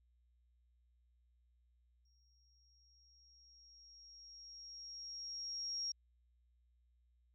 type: tone with exponential growth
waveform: sine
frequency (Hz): 5588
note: F8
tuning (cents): 0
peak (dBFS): -37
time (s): 2.05-5.92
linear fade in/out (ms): 5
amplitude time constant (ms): 840
effects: added 60 Hz sine -70 dBFS peak until 7.34 s